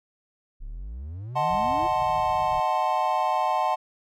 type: exponential sweep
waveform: triangle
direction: up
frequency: 30.87 to 359 Hz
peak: -31 dBFS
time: 0.6-1.88 s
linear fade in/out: 20 ms
type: chord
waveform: triangle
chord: D# diminished seventh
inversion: none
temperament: equal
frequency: 622.3 / 740 / 880 / 1046.5 Hz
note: D#5 / F#5 / A5 / C6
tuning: 0 / 0 / 0 / 0 cents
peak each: -28 / -24 / -24 / -26 dBFS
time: 1.35-3.76 s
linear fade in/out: 20 ms
type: low-pass noise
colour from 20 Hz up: white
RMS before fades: -41 dBFS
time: 1.5-2.6 s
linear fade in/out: 5 ms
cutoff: 170 Hz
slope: 96 dB/octave
effects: none